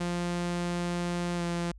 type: tone with pitch glide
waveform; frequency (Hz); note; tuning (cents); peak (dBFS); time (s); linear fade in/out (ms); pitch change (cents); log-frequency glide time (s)
sawtooth; 174.61 to 172.11; F3 to F3; 0 to -25; -25; 0-1.72; 10; -25; 1.36-1.42
effects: added 50 Hz sine -46 dBFS peak until 1.78 s + resampled to 22050 Hz